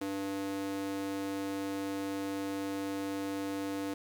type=tone with high-pass filter; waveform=square; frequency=98 Hz; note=G2; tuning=in tune; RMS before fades=-36 dBFS; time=0.01-3.94 s; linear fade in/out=5 ms; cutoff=330 Hz; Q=2.8; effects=10-bit